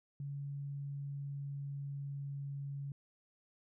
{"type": "tone with pitch glide", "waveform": "sine", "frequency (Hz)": [141.2, 140.14], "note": ["C#3", "C#3"], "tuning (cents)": [32, 19], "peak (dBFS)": -39, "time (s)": [0.2, 2.92], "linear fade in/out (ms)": 2, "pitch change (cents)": -13, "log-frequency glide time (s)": [0.41, 2.6], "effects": []}